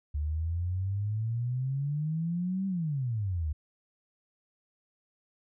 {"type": "exponential two-way sweep", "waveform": "sine", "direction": "up then down", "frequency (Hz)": [72.3, 196, 72.3], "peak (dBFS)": -28, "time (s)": [0.14, 3.53], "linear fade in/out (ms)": 10, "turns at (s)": 2.67, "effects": []}